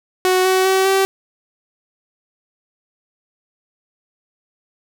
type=tone with pitch steps; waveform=sawtooth; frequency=370 / 375.4 / 380.8 / 386.4 Hz; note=F#4 / F#4 / F#4 / G4; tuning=0 / +25 / +50 / -25 cents; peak=-9 dBFS; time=0.25-1.05 s; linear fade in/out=0 ms; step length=200 ms; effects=none